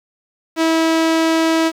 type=tone; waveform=sawtooth; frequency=324.6 Hz; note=E4; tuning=27 cents flat; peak=-9 dBFS; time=0.56-1.72 s; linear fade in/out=50 ms; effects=low-pass 7000 Hz 12 dB/octave + 7-bit